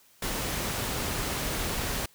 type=noise; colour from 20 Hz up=pink; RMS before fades=-31 dBFS; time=0.22-2.06 s; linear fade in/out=5 ms; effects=white hiss -60 dBFS RMS until 2.14 s